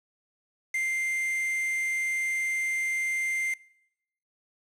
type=tone with quantisation; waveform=triangle; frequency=2093 Hz; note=C7; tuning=in tune; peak=-24 dBFS; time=0.74-3.54 s; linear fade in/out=5 ms; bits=6; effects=noise-tail reverb RT60 0.8 s tail -23 dB re dry + low-pass 11000 Hz 12 dB/octave